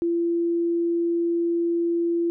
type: tone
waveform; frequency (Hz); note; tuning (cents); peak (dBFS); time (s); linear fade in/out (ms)
sine; 340; F4; -46; -20; 0.02-2.3; 0
effects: none